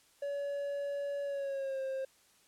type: tone with pitch glide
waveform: triangle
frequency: 567 to 532.1 Hz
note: C#5 to C5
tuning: +39 to +29 cents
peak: -32 dBFS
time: 0.22-2.05 s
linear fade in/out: 5 ms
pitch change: -110 cents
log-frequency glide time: 1.23-1.81 s
effects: white hiss -66 dBFS RMS until 2.47 s + low-pass 11000 Hz 12 dB/octave